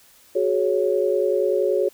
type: chord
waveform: sine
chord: F# suspended second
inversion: none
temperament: equal with one note detuned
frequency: 370 / 420.4 / 554.4 Hz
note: F#4 / G#4 / C#5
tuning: 0 / +21 / 0 cents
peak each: -22 dBFS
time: 0.35-1.89 s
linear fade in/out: 10 ms
effects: white hiss -53 dBFS RMS until 1.93 s